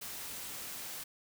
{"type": "noise", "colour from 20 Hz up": "white", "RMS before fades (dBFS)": -43, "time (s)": [0.01, 1.04], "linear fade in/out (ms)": 10, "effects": []}